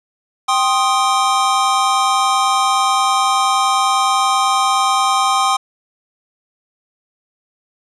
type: chord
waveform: square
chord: C minor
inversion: second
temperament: equal with one note detuned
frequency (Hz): 784 / 1055 / 1244.5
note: G5 / C6 / Eb6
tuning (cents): 0 / +14 / 0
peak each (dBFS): -18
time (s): 0.48-5.57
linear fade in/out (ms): 10
effects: resampled to 24000 Hz + 8-bit